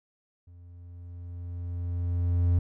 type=tone with level ramp; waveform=triangle; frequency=87.31 Hz; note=F2; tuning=in tune; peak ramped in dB=-46 to -17 dBFS; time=0.47-2.59 s; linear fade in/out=5 ms; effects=none